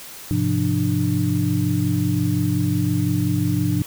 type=tone cluster; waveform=sine; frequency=102.5 / 128.2 / 172.4 / 298.4 Hz; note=G#2 / C3 / F3 / D4; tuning=-22 / -35 / -22 / +28 cents; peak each=-23 dBFS; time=0.31-3.82 s; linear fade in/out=0 ms; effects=white hiss -38 dBFS RMS until 3.86 s